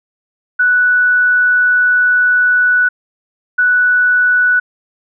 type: tone pair in turn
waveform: sine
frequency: 1480 / 1480 Hz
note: F#6 / F#6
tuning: 0 / 0 cents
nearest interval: unison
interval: 0 cents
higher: neither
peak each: -8 dBFS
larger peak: neither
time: 0.59-2.89 / 3.58-4.6 s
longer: first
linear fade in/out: 10 ms
effects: none